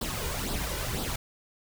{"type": "noise with flanger", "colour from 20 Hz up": "pink", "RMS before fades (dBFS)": -32, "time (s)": [0.01, 1.16], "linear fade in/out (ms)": 5, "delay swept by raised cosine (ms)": [0.22, 2.12], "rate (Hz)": 2, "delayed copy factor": 0.6, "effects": []}